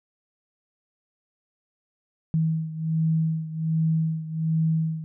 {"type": "beating tone pair", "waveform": "sine", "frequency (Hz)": [160, 161.3], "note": ["D#3", "E3"], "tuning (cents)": [49, -37], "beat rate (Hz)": 1.3, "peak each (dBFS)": [-23, -27], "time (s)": [2.34, 5.04], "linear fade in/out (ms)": 0, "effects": []}